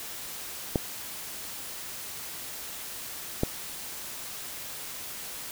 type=clicks; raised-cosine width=2 ms; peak=-10 dBFS; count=2; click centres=0.758 / 3.434 s; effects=white hiss -39 dBFS RMS until 5.51 s